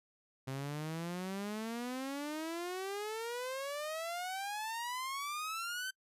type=exponential sweep; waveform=sawtooth; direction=up; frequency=130.8 to 1551 Hz; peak=-34 dBFS; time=0.47-5.91 s; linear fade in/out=10 ms; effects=noise-tail reverb RT60 0.1 s tail -26 dB re dry + resampled to 32000 Hz